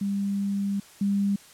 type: tone pair in turn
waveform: sine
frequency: 199.3 / 200 Hz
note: G3 / G3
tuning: +29 / +35 cents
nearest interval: unison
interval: 6 cents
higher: second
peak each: -24 / -21 dBFS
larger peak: second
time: 0.01-0.8 / 1.01-1.36 s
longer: first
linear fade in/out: 5 ms
effects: white hiss -51 dBFS RMS until 1.53 s + low-pass 11000 Hz 12 dB/octave